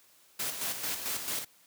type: noise with tremolo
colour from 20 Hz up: white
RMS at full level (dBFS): -33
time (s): 0.39-1.45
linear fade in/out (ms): 10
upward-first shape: square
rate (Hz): 4.5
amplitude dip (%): 50
effects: white hiss -62 dBFS RMS until 1.66 s + high-pass 100 Hz 12 dB/octave